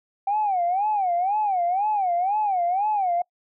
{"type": "tone with vibrato", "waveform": "sine", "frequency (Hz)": 770, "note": "G5", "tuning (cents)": -31, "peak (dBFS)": -19, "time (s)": [0.27, 3.22], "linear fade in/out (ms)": 5, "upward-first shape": "sine", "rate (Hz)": 2, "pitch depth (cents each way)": 190, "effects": ["noise-tail reverb RT60 0.1 s tail -26 dB re dry", "tanh soft clip ceiling -15 dBFS"]}